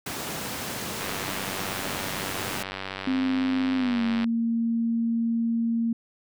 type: high-pass noise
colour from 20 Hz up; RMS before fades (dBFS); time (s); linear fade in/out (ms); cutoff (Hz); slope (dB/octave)
pink; -33; 0.06-2.63; 5; 130; 12
type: click train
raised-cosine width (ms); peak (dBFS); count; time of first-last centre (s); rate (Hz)
0.3; -16; 311; 1.01-4.243; 95.9
type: tone with pitch glide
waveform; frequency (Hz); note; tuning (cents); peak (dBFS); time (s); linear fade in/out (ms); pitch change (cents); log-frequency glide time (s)
sine; 261.6 to 230.4; C4 to A#3; 0 to -20; -22; 3.07-5.93; 5; -220; 3.77-4.03
effects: none